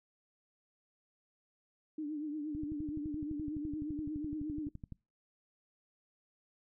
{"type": "tone with vibrato", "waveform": "sine", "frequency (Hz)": 300.8, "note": "D4", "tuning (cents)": 42, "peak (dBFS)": -36, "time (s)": [1.98, 4.69], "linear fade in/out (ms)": 5, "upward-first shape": "triangle", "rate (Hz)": 8.5, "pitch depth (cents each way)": 85}
{"type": "click train", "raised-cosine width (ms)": 5, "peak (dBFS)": -32, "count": 29, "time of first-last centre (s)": [2.55, 4.923], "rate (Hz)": 11.8}
{"effects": ["noise-tail reverb RT60 0.3 s tail -26 dB re dry"]}